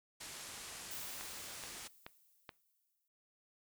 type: low-pass noise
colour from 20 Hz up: white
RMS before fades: -49 dBFS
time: 0.2-1.88 s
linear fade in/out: 10 ms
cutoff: 10000 Hz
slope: 24 dB/octave
type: noise with exponential decay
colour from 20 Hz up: violet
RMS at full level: -45 dBFS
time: 0.91-3.08 s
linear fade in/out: 1 ms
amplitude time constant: 470 ms
type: click train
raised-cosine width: 0.3 ms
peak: -30 dBFS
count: 4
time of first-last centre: 1.21-2.492 s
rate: 2.34 Hz
effects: noise-tail reverb RT60 0.3 s tail -23 dB re dry